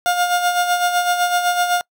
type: tone with tremolo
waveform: 30% pulse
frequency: 710 Hz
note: F5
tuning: 28 cents sharp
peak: -11 dBFS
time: 0.06-1.81 s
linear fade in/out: 0 ms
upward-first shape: sine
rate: 7.9 Hz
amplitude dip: 55%
effects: noise-tail reverb RT60 0.1 s tail -26 dB re dry